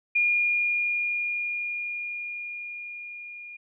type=tone with level ramp; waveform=sine; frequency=2424 Hz; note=D#7; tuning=46 cents flat; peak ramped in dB=-19 to -39 dBFS; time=0.15-3.57 s; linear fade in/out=10 ms; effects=none